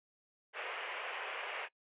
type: band-pass noise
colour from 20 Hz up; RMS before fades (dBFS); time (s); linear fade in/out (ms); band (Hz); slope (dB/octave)
white; -42; 0.53-1.69; 50; 410 to 2900; 48
effects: noise-tail reverb RT60 0.1 s tail -22 dB re dry + resampled to 8000 Hz